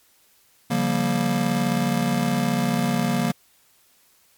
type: chord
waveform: square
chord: G half-diminished seventh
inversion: second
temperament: just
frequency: 141.12 / 176.4 / 196 / 235.2 Hz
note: Db3 / F3 / G3 / Bb3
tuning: +31 / +18 / 0 / +16 cents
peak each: -28 / -27 / -28 / -24 dBFS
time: 0.7-3.32 s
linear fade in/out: 10 ms
effects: white hiss -59 dBFS RMS until 4.37 s + MP3 96 kbps

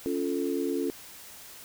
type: chord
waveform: sine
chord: Db augmented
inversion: none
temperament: equal with one note detuned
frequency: 278.9 / 349.2 / 440 Hz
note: Db4 / F4 / A4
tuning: +11 / 0 / 0 cents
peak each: -30 / -31 / -32 dBFS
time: 0.06-0.9 s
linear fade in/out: 0 ms
effects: white hiss -47 dBFS RMS until 1.64 s

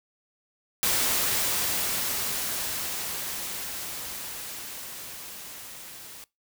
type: noise with level ramp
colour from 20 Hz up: white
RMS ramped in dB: -24 to -44 dBFS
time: 0.83-6.24 s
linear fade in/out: 0 ms
effects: noise-tail reverb RT60 0.2 s tail -22 dB re dry

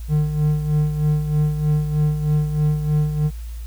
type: tone with tremolo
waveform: triangle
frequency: 150.9 Hz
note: D3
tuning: 47 cents sharp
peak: -12 dBFS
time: 0.08-3.31 s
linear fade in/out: 50 ms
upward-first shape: sine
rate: 3.2 Hz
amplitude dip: 60%
effects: added 57 Hz sine -28 dBFS peak until 3.66 s + white hiss -49 dBFS RMS until 3.66 s

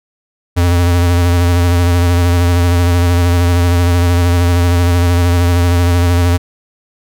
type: tone with vibrato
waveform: square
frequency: 87.3 Hz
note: F2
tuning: in tune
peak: -9 dBFS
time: 0.56-6.38 s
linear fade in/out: 20 ms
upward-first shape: sine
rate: 13 Hz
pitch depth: 33 cents each way
effects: none

